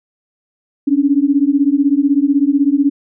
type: beating tone pair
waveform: sine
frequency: 274.5 / 290.5 Hz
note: C#4 / D4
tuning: -17 / -19 cents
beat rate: 16 Hz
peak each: -13 dBFS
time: 0.87-2.9 s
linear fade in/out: 10 ms
effects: none